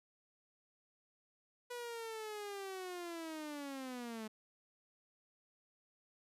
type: linear sweep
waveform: sawtooth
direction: down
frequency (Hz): 490.9 to 214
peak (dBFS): -39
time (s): 1.7-4.28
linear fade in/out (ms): 10
effects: resampled to 32000 Hz